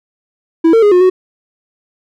triangle tone with pitch steps, 328 / 453.5 / 413.5 / 360 / 370.3 Hz, E4 / A#4 / G#4 / F#4 / F#4, -9 / -48 / -8 / -47 / +1 cents, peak -3 dBFS, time 0.64-1.1 s, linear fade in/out 10 ms, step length 92 ms, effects none

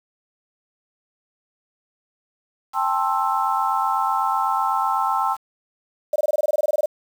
sine chord, A minor seventh, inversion third, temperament just, 792 / 880 / 1056 / 1320 Hz, G5 / A5 / C6 / E6, +18 / 0 / +16 / +2 cents, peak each -24 dBFS, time 2.73-5.37 s, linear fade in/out 50 ms
sine tone bursts, 603 Hz, D5, 46 cents sharp, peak -16 dBFS, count 15, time 6.13-6.859 s, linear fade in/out 5 ms, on 29 ms, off 21 ms
effects 7-bit

